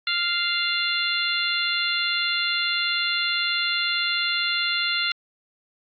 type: harmonic tone with a mistuned harmonic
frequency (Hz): 697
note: F5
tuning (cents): -4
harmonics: 2 / 3 / 4 / 5 / 6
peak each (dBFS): -28 / -28 / -28 / -28 / -28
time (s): 0.07-5.12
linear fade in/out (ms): 2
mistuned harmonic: 6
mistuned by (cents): -22
effects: AAC 48 kbps